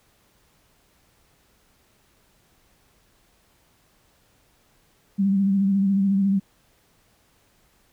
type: tone with vibrato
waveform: sine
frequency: 196.1 Hz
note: G3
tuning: 1 cent sharp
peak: -17 dBFS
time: 5.18-6.4 s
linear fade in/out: 20 ms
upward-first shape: sine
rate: 14 Hz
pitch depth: 39 cents each way
effects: pink hiss -62 dBFS RMS until 7.92 s